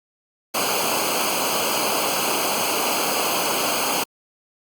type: noise with comb filter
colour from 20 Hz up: pink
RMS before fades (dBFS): -22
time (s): 0.54-4.04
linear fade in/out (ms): 10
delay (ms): 0.54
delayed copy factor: -0.8
effects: high-pass 200 Hz 12 dB/octave + Opus 48 kbps